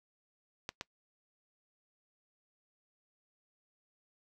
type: clicks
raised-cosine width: 0.2 ms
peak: -20 dBFS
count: 2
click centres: 0.691 / 0.811 s
effects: noise-tail reverb RT60 0.1 s tail -23 dB re dry